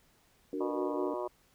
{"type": "chord", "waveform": "sine", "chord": "D augmented", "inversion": "none", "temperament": "equal with one note detuned", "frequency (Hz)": [293.7, 370, 462.9], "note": ["D4", "F#4", "A#4"], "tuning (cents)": [0, 0, -12], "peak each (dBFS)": [-36, -38, -39], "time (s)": [0.53, 1.14], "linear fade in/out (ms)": 2}
{"type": "harmonic tone", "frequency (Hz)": 121.7, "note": "B2", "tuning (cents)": -25, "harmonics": [3, 4, 5, 6, 7, 8, 9, 10], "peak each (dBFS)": [-37, -44, -38, -49, -48, -41, -45, -52], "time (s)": [0.6, 1.28], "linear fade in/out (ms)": 10}
{"effects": ["pink hiss -67 dBFS RMS until 1.54 s"]}